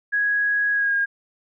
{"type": "tone with pitch glide", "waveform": "sine", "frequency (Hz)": [1661.2, 1624.2], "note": ["G#6", "G#6"], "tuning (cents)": [0, -39], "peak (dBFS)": -18, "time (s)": [0.12, 1.06], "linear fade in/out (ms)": 20, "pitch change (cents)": -39, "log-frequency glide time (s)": [0.72, 0.95], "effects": []}